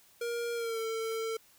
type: tone with pitch glide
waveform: square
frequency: 471.1 to 448.5 Hz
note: A#4 to A4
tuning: +18 to +33 cents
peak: -33 dBFS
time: 0.21-1.37 s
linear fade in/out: 5 ms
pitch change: -85 cents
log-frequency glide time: 0.54-0.8 s
effects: white hiss -62 dBFS RMS until 1.58 s